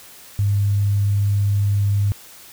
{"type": "tone", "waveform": "sine", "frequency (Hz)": 101.2, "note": "G#2", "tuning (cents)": -44, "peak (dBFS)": -15, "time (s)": [0.39, 2.12], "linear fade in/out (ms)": 0, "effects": ["white hiss -43 dBFS RMS until 2.52 s"]}